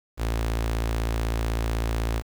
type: tone with notch filter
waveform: sawtooth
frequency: 56 Hz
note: A1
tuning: 31 cents sharp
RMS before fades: -26 dBFS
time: 0.17-2.23 s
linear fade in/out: 50 ms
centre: 170 Hz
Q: 1.8
effects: 8-bit

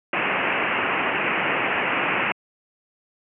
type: low-pass noise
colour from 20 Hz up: white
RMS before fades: -23 dBFS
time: 0.13-2.32 s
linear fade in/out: 2 ms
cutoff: 2800 Hz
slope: 96 dB/octave
effects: high-pass 200 Hz 12 dB/octave

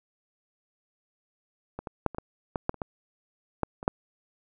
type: clicks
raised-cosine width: 1 ms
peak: -21 / -21 / -9 / -25 / -17 / -14 / -10 / -30 / -17 / -11 / -25 / -7 dBFS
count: 12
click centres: 1.79 / 1.872 / 2.063 / 2.147 / 2.184 / 2.558 / 2.694 / 2.743 / 2.818 / 3.633 / 3.829 / 3.879 s
effects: none

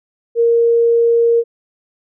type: tone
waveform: sine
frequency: 466.2 Hz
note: A#4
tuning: in tune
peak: -9 dBFS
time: 0.35-1.44 s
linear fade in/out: 50 ms
effects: none

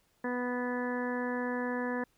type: harmonic tone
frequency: 246.9 Hz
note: B3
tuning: in tune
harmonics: 1 / 2 / 3 / 4 / 5 / 6 / 7 / 8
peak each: -34 / -36 / -44 / -40 / -49 / -49 / -39 / -50 dBFS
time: 0.24-2.04 s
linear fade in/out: 5 ms
effects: pink hiss -71 dBFS RMS until 2.17 s

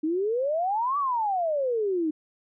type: exponential two-way sweep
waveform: sine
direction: up then down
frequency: 300.8 to 1174.7 to 300.8 Hz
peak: -23 dBFS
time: 0.03-2.11 s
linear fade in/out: 10 ms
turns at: 0.98 s
effects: none

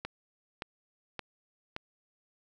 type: click train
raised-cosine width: 0.3 ms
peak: -20 dBFS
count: 4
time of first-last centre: 0.05-1.764 s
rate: 1.75 Hz
effects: none

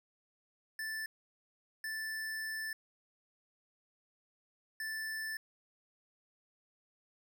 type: tone bursts at uneven times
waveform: square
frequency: 1760 Hz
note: A6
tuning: in tune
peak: -38 dBFS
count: 3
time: 0.79-1.06 / 1.84-2.73 / 4.8-5.37 s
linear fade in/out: 2 ms
effects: none

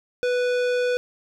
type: tone with tanh clipping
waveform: sine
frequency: 493.9 Hz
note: B4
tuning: in tune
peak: -22 dBFS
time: 0.23-0.97 s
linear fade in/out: 0 ms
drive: 18 dB
effects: none

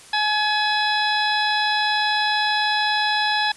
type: harmonic tone with a mistuned harmonic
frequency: 847 Hz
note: G#5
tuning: 34 cents sharp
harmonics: 1 / 2 / 3 / 4 / 5 / 6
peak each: -22 / -23 / -30 / -27 / -27 / -30 dBFS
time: 0.13-3.52 s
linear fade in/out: 5 ms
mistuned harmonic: 5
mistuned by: -98 cents
effects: white hiss -45 dBFS RMS until 3.56 s + resampled to 24000 Hz

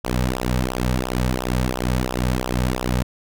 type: tone with flanger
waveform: sawtooth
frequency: 62.6 Hz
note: B1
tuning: 24 cents sharp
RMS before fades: -22 dBFS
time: 0.04-3.03 s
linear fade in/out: 5 ms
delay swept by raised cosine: 0.45 to 2.95 ms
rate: 2.9 Hz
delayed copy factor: -0.9
effects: none

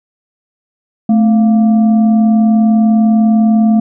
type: tone with frequency modulation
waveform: sine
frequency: 218.5 Hz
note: A3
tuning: 12 cents flat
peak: -6 dBFS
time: 1.09-3.8 s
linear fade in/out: 5 ms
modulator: 477 Hz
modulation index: 0.4
effects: none

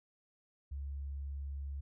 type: tone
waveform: sine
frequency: 69.8 Hz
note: C#2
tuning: 13 cents sharp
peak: -38 dBFS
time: 0.71-1.81 s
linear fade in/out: 10 ms
effects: none

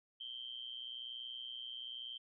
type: tone with amplitude modulation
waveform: sine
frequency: 3136 Hz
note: G7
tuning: in tune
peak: -40 dBFS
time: 0.2-2.18 s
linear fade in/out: 10 ms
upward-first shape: sine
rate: 121 Hz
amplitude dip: 80%
effects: none

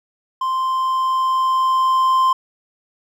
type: tone with level ramp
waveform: triangle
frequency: 1044 Hz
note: C6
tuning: 4 cents flat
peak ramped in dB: -16 to -10 dBFS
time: 0.41-2.33 s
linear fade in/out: 5 ms
effects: none

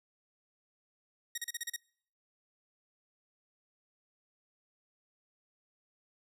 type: tone bursts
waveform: 10% pulse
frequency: 1882 Hz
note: A#6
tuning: 16 cents sharp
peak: -26 dBFS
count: 7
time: 1.35-1.763 s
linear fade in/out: 5 ms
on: 29 ms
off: 35 ms
effects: noise-tail reverb RT60 0.6 s tail -26 dB re dry

